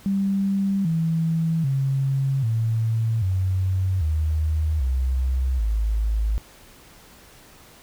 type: tone with pitch steps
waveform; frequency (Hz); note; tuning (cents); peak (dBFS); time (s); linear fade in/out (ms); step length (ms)
sine; 196.2 / 163.09 / 135.57 / 112.69 / 93.67 / 77.86 / 64.72 / 53.8; G3 / E3 / C#3 / A2 / F#2 / D#2 / C2 / A1; +2 / -18 / -38 / +42 / +22 / +2 / -18 / -38; -19; 0.06-6.38; 0; 790
effects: pink hiss -49 dBFS RMS until 7.82 s